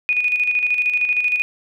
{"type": "tone with tremolo", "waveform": "sine", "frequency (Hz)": 2471, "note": "D#7", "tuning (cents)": -13, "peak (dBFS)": -14, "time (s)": [0.09, 1.42], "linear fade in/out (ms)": 0, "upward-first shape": "square", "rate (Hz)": 13, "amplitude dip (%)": 50, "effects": []}